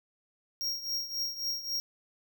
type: tone with tremolo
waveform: square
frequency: 5588 Hz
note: F8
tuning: in tune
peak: -29 dBFS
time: 0.61-1.8 s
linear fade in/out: 0 ms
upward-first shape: triangle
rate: 3.7 Hz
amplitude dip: 80%
effects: none